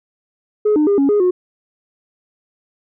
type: tone with pitch steps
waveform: sine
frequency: 422.4 / 302.3 / 403.7 / 277.6 / 414.3 / 362.7 Hz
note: G#4 / D#4 / G#4 / C#4 / G#4 / F#4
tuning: +29 / -50 / -49 / +3 / -4 / -34 cents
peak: -9 dBFS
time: 0.65-1.31 s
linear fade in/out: 10 ms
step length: 110 ms
effects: tanh soft clip ceiling -9 dBFS